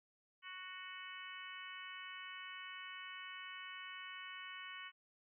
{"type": "harmonic tone with a mistuned harmonic", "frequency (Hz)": 370, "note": "F#4", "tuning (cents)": 0, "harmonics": [3, 4, 5, 6, 7, 8], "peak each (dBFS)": [-54, -55, -54, -54, -58, -53], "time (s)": [0.42, 4.92], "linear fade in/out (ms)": 50, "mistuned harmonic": 8, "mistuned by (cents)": 15, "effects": []}